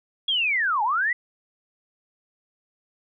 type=linear two-way sweep; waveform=sine; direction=down then up; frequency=3357 to 803 to 2015 Hz; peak=-20 dBFS; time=0.28-1.13 s; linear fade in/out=5 ms; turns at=0.83 s; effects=none

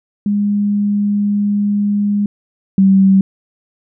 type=tone pair in turn; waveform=sine; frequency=204.7 / 192.95 Hz; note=G#3 / G3; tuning=-25 / -27 cents; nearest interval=minor second; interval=102 cents; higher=first; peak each=-12 / -6 dBFS; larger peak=second; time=0.26-2.26 / 2.78-3.21 s; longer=first; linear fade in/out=2 ms; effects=none

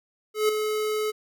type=tone with ADSR envelope; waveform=square; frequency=428.4 Hz; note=A4; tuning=46 cents flat; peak=-18 dBFS; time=0.34-1.12 s; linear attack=150 ms; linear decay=3 ms; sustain=-7 dB; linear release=23 ms; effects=none

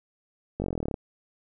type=slowing click train; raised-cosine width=2 ms; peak=-16 dBFS; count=15; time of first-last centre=0.6-0.942 s; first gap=20 ms; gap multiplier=1.03; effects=none

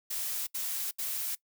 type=noise bursts; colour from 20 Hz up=blue; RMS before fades=-34 dBFS; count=3; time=0.1-1.354 s; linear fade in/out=10 ms; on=370 ms; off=72 ms; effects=noise-tail reverb RT60 0.1 s tail -22 dB re dry

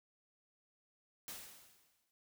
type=noise with exponential decay; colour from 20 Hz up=white; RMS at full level=-45 dBFS; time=1.28-2.11 s; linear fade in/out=0 ms; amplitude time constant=180 ms; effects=none

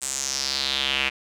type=tone with band-pass filter sweep; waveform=square; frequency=67.6 Hz; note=C#2; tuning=43 cents flat; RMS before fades=-26 dBFS; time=0.01-1.1 s; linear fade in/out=20 ms; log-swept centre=8200 to 2500 Hz; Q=4; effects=none

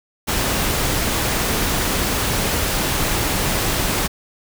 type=noise; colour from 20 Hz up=pink; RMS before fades=-20 dBFS; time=0.27-4.08 s; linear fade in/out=20 ms; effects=none

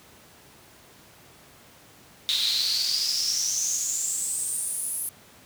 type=noise with high-pass filter sweep; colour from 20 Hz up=brown; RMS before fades=-27 dBFS; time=2.29-5.09 s; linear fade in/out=0 ms; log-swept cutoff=3700 to 11000 Hz; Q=9.1; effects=pink hiss -52 dBFS RMS until 5.45 s + high-pass 80 Hz 12 dB/octave

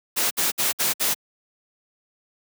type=noise bursts; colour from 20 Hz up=white; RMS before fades=-22 dBFS; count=5; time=0.16-1.146 s; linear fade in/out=20 ms; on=150 ms; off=59 ms; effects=high-pass 150 Hz 12 dB/octave

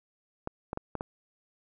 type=clicks; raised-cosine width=1 ms; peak=-19 dBFS; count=5; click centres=0.474 / 0.731 / 0.774 / 0.953 / 1.009 s; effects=none

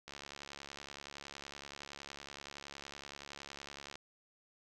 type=click train; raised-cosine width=0.2 ms; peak=-29 dBFS; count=275; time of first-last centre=0.08-3.956 s; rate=70.7 Hz; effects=none

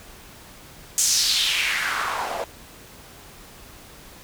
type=noise with band-pass filter sweep; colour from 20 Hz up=white; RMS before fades=-23 dBFS; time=0.98-2.44 s; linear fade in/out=0 ms; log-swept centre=7300 to 600 Hz; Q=3; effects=pink hiss -45 dBFS RMS until 4.23 s

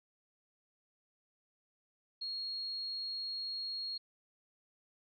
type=tone; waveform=sine; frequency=4289 Hz; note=C8; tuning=42 cents sharp; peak=-37 dBFS; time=2.21-3.98 s; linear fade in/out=10 ms; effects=none

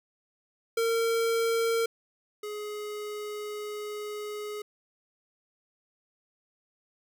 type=tone pair in turn; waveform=square; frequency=457.9 / 419.4 Hz; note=A#4 / G#4; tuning=-31 / +17 cents; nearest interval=major second; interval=152 cents; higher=first; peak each=-25 / -35 dBFS; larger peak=first; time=0.77-1.86 / 2.43-4.62 s; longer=second; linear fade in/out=5 ms; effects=none

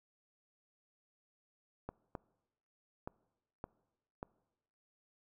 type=clicks; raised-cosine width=1 ms; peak=-27 dBFS; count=5; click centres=1.89 / 2.152 / 3.075 / 3.641 / 4.229 s; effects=noise-tail reverb RT60 1.0 s tail -23 dB re dry

